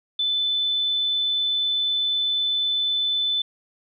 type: tone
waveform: sine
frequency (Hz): 3512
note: A7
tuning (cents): -4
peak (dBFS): -20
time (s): 0.19-3.42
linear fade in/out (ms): 5
effects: none